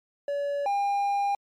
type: tone pair in turn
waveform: triangle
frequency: 570 / 804 Hz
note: C#5 / G5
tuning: +48 / +44 cents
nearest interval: tritone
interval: 596 cents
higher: second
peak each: -24 / -21 dBFS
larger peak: second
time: 0.28-0.66 / 0.66-1.35 s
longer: second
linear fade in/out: 2 ms
effects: MP3 96 kbps